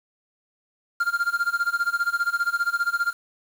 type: tone with tremolo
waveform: triangle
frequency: 1396.9 Hz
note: F6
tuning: in tune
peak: -16 dBFS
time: 1-3.13 s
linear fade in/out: 5 ms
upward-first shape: sine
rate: 15 Hz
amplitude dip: 95%
effects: 7-bit